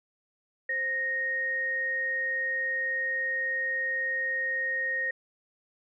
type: tone pair together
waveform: sine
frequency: 523.3 / 1861.8 Hz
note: C5 / A#6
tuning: 0 / -3 cents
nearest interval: octave + minor seventh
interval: 2197 cents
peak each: -39 / -27 dBFS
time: 0.69-5.11 s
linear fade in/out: 5 ms
effects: none